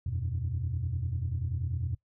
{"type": "chord", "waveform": "sine", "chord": "E suspended second", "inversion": "none", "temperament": "equal", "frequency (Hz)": [82.41, 92.5, 123.47], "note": ["E2", "F#2", "B2"], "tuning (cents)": [0, 0, 0], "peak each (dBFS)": -33, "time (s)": [0.06, 1.95], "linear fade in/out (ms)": 5, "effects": ["noise-tail reverb RT60 0.1 s tail -20 dB re dry", "tanh soft clip ceiling -23 dBFS"]}